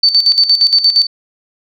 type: tone with tremolo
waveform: sine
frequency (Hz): 4546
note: C#8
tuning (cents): +43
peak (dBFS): -5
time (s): 0.03-1.07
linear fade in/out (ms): 5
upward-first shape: square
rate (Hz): 8.6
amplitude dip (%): 70
effects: none